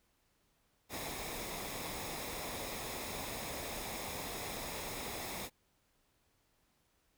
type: noise with comb filter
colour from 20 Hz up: pink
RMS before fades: -42 dBFS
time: 0.89-5.5 s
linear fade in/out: 50 ms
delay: 0.67 ms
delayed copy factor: -0.5
effects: pink hiss -75 dBFS RMS until 7.17 s